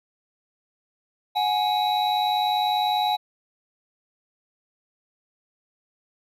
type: tone cluster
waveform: triangle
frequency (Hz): 735 / 835 / 3905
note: F#5 / G#5 / B7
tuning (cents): -12 / +9 / -20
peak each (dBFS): -23 / -21 / -26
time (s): 1.35-3.17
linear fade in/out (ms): 20
effects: none